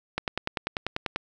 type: click train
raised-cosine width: 0.3 ms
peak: -11 dBFS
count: 11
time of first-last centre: 0.18-1.16 s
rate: 10.2 Hz
effects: none